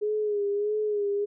sine tone with vibrato, 415.3 Hz, G#4, in tune, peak -24 dBFS, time 0.01-1.26 s, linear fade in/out 20 ms, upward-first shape sine, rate 1.6 Hz, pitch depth 50 cents each way, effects none

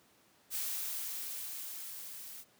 blue noise with level ramp, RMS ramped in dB -36 to -48 dBFS, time 0.5-2.45 s, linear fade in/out 50 ms, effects pink hiss -66 dBFS RMS until 2.59 s + high-pass 150 Hz 12 dB/octave

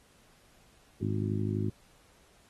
harmonic tone, 51.91 Hz, G#1, in tune, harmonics 2 / 3 / 4 / 5 / 6 / 7, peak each -31 / -38 / -35 / -38 / -39 / -38 dBFS, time 1.01-1.7 s, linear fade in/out 5 ms, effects pink hiss -63 dBFS RMS until 2.49 s + AAC 32 kbps

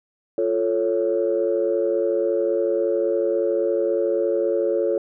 sine chord, F augmented, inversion none, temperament equal, 349.2 / 440 / 554.4 Hz, F4 / A4 / C#5, 0 / 0 / 0 cents, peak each -23 / -22 / -22 dBFS, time 0.38-4.98 s, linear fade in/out 2 ms, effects tanh soft clip ceiling -10 dBFS

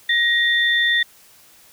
sine tone pair together, 1884 / 3557 Hz, A#6 / A7, +18 / +18 cents, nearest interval major seventh, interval 1100 cents, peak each -16 / -20 dBFS, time 0.09-1.03 s, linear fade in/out 5 ms, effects white hiss -50 dBFS RMS until 1.72 s

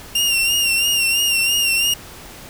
sawtooth tone with vibrato, 2781 Hz, F7, 8 cents flat, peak -12 dBFS, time 0.15-1.94 s, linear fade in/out 5 ms, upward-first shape sine, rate 3 Hz, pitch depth 49 cents each way, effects pink hiss -38 dBFS RMS until 2.49 s

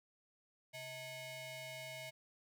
sawtooth ring-modulated tone, 772 Hz, G5, 27 cents flat, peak -39 dBFS, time 0.73-2.11 s, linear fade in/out 20 ms, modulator 1410 Hz, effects none

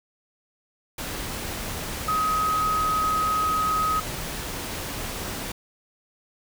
sine tone in noise, 1264 Hz, D#6, 27 cents sharp, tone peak -21 dBFS, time 2.08-4 s, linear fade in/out 5 ms, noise pink, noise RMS -32 dBFS, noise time 0.98-5.52 s, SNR +8 dB, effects none

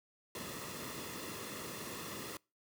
pink noise with comb filter, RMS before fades -44 dBFS, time 0.35-2.37 s, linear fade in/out 2 ms, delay 1.3 ms, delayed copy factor -0.55, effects noise-tail reverb RT60 0.3 s tail -26 dB re dry + high-pass 100 Hz 12 dB/octave

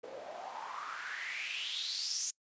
white noise with band-pass filter sweep, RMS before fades -40 dBFS, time 0.03-2.31 s, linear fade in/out 10 ms, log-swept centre 470 to 6600 Hz, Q 5.6, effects noise-tail reverb RT60 0.1 s tail -25 dB re dry + resampled to 16000 Hz

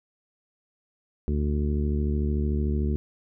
harmonic tone, 73.42 Hz, D2, in tune, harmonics 1 / 2 / 3 / 4 / 5 / 6, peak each -24 / -32 / -30 / -38 / -34 / -42 dBFS, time 1.28-2.96 s, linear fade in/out 0 ms, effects none

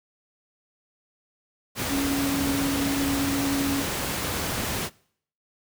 sine tone in noise, 277.6 Hz, C#4, 3 cents sharp, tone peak -24 dBFS, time 1.88-3.84 s, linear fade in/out 50 ms, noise pink, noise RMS -28 dBFS, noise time 1.75-4.9 s, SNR +1 dB, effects noise-tail reverb RT60 0.6 s tail -23 dB re dry + high-pass 60 Hz 12 dB/octave

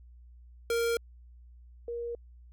square / sine tone pair in turn, 465.6 / 472.1 Hz, A#4 / A#4, -2 / +22 cents, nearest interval unison, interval 24 cents, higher second, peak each -27 / -33 dBFS, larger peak first, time 0.7-0.97 / 1.88-2.15 s, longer neither, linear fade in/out 2 ms, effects added 60 Hz sine -50 dBFS peak until 2.52 s

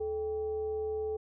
sine tone with frequency modulation, 431.7 Hz, A4, 33 cents flat, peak -31 dBFS, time 0-1.17 s, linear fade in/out 10 ms, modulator 356 Hz, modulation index 0.35, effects none

